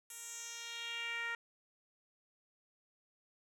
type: tone with band-pass filter sweep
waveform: 10% pulse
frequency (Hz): 466.2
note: A#4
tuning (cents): 0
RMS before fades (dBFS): -43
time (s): 0.1-1.35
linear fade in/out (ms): 2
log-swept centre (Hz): 10000 to 1700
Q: 2.3
effects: none